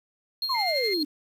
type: tone with tremolo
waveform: triangle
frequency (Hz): 4238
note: C8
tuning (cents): +21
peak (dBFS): -23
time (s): 0.42-1.03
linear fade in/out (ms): 2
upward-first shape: sine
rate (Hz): 12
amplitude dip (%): 50
type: exponential sweep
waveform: sine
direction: down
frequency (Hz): 1108.7 to 281.5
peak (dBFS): -25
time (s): 0.49-1.05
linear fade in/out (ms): 10
type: tone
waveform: sine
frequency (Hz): 2100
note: C7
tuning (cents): +6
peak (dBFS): -29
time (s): 0.54-0.94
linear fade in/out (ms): 10
effects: tanh soft clip ceiling -15 dBFS + 9-bit